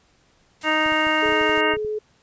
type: noise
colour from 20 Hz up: white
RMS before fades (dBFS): -41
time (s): 0.61-1.61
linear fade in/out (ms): 5
type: harmonic tone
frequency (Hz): 310.7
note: D#4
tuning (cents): -2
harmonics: 1 / 2 / 3 / 4 / 5 / 6 / 7 / 9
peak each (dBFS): -26 / -26 / -26 / -26 / -26 / -26 / -26 / -26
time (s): 0.63-1.77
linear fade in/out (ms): 50
type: clicks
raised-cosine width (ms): 5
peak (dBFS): -28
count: 12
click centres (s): 0.862 / 0.922 / 1.069 / 1.26 / 1.292 / 1.323 / 1.413 / 1.495 / 1.576 / 1.738 / 1.77 / 1.848
type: tone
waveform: sine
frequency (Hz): 426.9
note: G#4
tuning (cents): +48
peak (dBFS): -23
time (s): 1.22-1.99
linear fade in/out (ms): 10
effects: pink hiss -60 dBFS RMS until 2.22 s + resampled to 16000 Hz